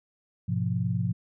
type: chord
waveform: sine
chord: F diminished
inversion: first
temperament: just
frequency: 104.77 / 125.72 / 174.61 Hz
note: Ab2 / Cb3 / F3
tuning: +16 / +31 / 0 cents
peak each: -29 dBFS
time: 0.48-1.13 s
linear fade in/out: 10 ms
effects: none